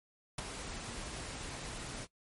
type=noise with ADSR envelope; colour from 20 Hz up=pink; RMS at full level=-35 dBFS; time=0.38-2.07 s; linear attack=5 ms; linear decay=15 ms; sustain=-8 dB; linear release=40 ms; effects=noise-tail reverb RT60 0.1 s tail -19 dB re dry + MP3 48 kbps